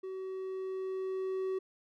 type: tone with level ramp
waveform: triangle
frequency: 378.4 Hz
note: F#4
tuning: 39 cents sharp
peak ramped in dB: -36 to -29 dBFS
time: 0.03-1.59 s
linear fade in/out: 10 ms
effects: none